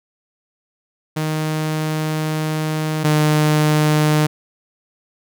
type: tone pair in turn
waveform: sawtooth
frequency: 155.56 / 152.27 Hz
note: D#3 / D#3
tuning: 0 / -37 cents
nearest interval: unison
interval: 37 cents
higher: first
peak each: -15 / -9 dBFS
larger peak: second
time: 1.16-3.04 / 3.04-4.27 s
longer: first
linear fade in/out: 10 ms
effects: none